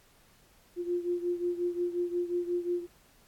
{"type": "beating tone pair", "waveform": "sine", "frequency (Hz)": [350, 355.6], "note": ["F4", "F4"], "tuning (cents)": [4, 31], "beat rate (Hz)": 5.6, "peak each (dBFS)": [-30, -34], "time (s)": [0.76, 2.87], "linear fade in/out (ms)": 50, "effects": ["pink hiss -62 dBFS RMS until 3.27 s", "AAC 64 kbps"]}